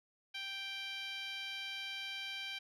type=tone with band-pass filter; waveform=10% pulse; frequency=784 Hz; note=G5; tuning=in tune; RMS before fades=-43 dBFS; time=0.34-2.59 s; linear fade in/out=10 ms; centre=2900 Hz; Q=1.6; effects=none